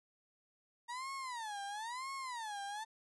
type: tone with vibrato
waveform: 35% pulse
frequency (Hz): 932.3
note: A#5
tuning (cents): 0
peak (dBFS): -39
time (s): 0.88-2.85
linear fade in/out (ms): 20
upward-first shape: sine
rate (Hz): 1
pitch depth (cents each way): 270
effects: resampled to 24000 Hz